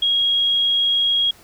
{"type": "tone", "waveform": "sine", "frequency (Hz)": 3289, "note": "G#7", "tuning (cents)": -18, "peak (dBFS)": -15, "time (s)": [0.02, 1.31], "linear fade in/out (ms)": 5, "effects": ["pink hiss -48 dBFS RMS until 1.43 s"]}